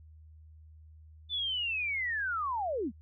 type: linear sweep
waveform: sine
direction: down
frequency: 3543 to 182.6 Hz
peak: -30 dBFS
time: 1.29-2.92 s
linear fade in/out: 50 ms
effects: added 78 Hz sine -51 dBFS peak until 3.01 s